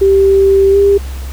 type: tone with pitch glide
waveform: sine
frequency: 390.7 to 399.4 Hz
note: G4 to G4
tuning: -6 to +32 cents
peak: -5 dBFS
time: 0.01-0.98 s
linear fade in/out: 10 ms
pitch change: +38 cents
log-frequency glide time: 0.71-0.77 s
effects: added 66 Hz sine -20 dBFS peak until 1.32 s + pink hiss -34 dBFS RMS until 1.32 s